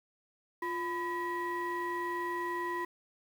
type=tone cluster; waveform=sine; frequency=349.9 / 1000 / 1920 Hz; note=F4 / B5 / B6; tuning=+3 / +21 / -49 cents; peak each=-36 / -34 / -38 dBFS; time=0.62-2.85 s; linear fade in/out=5 ms; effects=tanh soft clip ceiling -27 dBFS + 9-bit